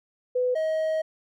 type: tone pair in turn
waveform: sine / triangle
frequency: 500 / 632.7 Hz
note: B4 / D#5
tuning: +21 / +29 cents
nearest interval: major third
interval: 408 cents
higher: second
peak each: -21 dBFS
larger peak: neither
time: 0.35-0.55 / 0.55-1.02 s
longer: second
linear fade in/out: 10 ms
effects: none